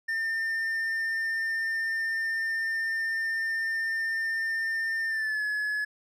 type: tone with pitch glide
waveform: triangle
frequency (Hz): 1804 to 1702.7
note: A6 to G#6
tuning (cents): +43 to +43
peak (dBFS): -25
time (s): 0.08-5.85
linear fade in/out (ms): 10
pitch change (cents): -100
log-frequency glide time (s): 5.07-5.43
effects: resampled to 32000 Hz